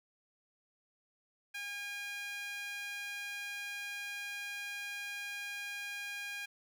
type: tone with high-pass filter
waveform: sawtooth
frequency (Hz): 812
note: G#5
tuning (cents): -39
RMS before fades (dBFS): -42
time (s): 1.54-6.46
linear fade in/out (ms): 10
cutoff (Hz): 2000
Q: 5.6
effects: none